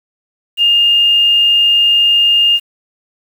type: tone with quantisation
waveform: sine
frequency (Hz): 2822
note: F7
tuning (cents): +17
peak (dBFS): -7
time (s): 0.57-2.6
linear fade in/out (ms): 50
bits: 6
effects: none